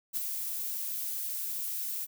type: noise with ADSR envelope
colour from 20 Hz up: violet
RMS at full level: -30 dBFS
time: 0.13-2.07 s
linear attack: 35 ms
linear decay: 20 ms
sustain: -5 dB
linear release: 39 ms
effects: none